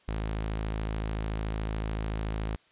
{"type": "tone", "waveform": "sawtooth", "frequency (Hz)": 53.7, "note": "A1", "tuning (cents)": -41, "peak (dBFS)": -26, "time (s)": [0.08, 2.56], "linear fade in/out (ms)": 0, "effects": ["white hiss -63 dBFS RMS until 2.71 s", "resampled to 8000 Hz"]}